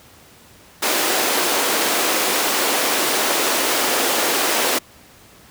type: high-pass noise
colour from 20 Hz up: pink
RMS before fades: -19 dBFS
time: 0.82-4.79 s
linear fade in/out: 10 ms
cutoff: 300 Hz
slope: 24 dB/octave
effects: pink hiss -47 dBFS RMS until 5.5 s + high-pass 60 Hz 12 dB/octave